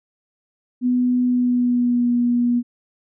sine tone with pitch glide, 248.3 to 241.4 Hz, B3 to B3, +9 to -39 cents, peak -15 dBFS, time 0.81-2.63 s, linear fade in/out 50 ms, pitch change -48 cents, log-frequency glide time 1.25-2.11 s, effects none

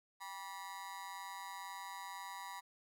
35% pulse tone with amplitude modulation, 973 Hz, B5, 26 cents flat, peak -39 dBFS, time 0.2-2.61 s, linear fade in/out 20 ms, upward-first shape sine, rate 182 Hz, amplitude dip 100%, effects 13-bit

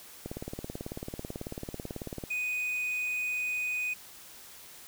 click train, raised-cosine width 2 ms, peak -23 dBFS, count 37, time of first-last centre 0.26-2.238 s, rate 18.2 Hz
triangle tone, 2489 Hz, D#7, in tune, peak -28 dBFS, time 2.3-3.94 s, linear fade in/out 10 ms
effects white hiss -50 dBFS RMS until 4.87 s

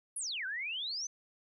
sine exponential two-way sweep, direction down then up, 11175 to 1480 to 6260 Hz, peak -35 dBFS, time 0.16-1.07 s, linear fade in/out 5 ms, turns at 0.46 s, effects none

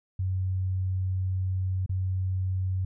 sine tone with dropouts, 93.5 Hz, F#2, 19 cents sharp, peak -25 dBFS, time 0.19-2.85 s, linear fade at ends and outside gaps 5 ms, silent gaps 1.862-1.893 s, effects none

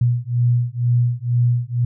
sine beating tone pair, 120 / 122.1 Hz, B2 / B2, -49 / -19 cents, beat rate 2.1 Hz, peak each -18 dBFS, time 0.01-1.85 s, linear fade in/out 5 ms, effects none

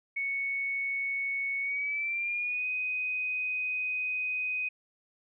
sine tone with pitch glide, 2217 to 2503 Hz, C#7 to D#7, 0 to +10 cents, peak -29 dBFS, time 0.16-4.69 s, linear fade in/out 10 ms, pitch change +210 cents, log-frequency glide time 1.61-2.66 s, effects none

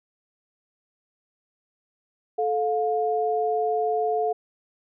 sine tone pair together, 436 / 709.5 Hz, A4 / F5, -16 / +27 cents, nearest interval minor sixth, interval 843 cents, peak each -24 dBFS, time 2.38-4.33 s, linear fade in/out 10 ms, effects none

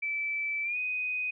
sine tone with pitch glide, 2317 to 2498 Hz, D7 to D#7, -24 to +6 cents, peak -29 dBFS, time 0.02-1.31 s, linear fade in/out 10 ms, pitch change +130 cents, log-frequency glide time 0.63-0.78 s, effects none

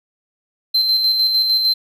triangle tone with tremolo, 4105 Hz, C8, 34 cents flat, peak -11 dBFS, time 0.74-1.74 s, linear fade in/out 10 ms, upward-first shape square, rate 6.6 Hz, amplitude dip 35%, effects none

